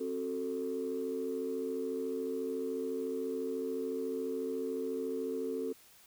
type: chord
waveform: sine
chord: F# diminished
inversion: second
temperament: just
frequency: 266.4 / 370 / 444 Hz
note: C4 / F#4 / A4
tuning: +31 / 0 / +16 cents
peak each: -38 / -39 / -35 dBFS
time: 0-5.73 s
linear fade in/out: 10 ms
effects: tanh soft clip ceiling -26 dBFS + white hiss -60 dBFS RMS until 6.06 s